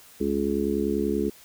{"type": "harmonic tone", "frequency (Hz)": 70.3, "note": "C#2", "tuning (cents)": 25, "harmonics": [1, 3, 4, 5, 6], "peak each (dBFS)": [-36, -28, -29, -28, -28], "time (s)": [0.2, 1.3], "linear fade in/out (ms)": 10, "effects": ["white hiss -51 dBFS RMS until 1.44 s"]}